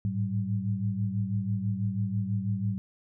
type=tone cluster; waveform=sine; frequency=104.8 / 110.9 / 190.9 Hz; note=G#2 / A2 / G3; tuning=+16 / +14 / -46 cents; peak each=-31 dBFS; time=0.05-2.78 s; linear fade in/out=0 ms; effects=none